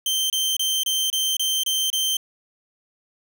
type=tone bursts; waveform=sawtooth; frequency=3123 Hz; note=G7; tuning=7 cents flat; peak=-17 dBFS; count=8; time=0.06-2.169 s; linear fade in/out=2 ms; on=240 ms; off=27 ms; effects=none